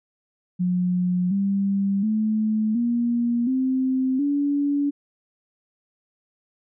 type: tone with pitch steps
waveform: sine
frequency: 180 / 197.43 / 216.5 / 237.5 / 260.5 / 285.7 Hz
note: F#3 / G3 / A3 / A#3 / C4 / D4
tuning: -47 / +13 / -28 / +33 / -7 / -48 cents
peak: -19 dBFS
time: 0.59-4.91 s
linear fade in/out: 20 ms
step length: 720 ms
effects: none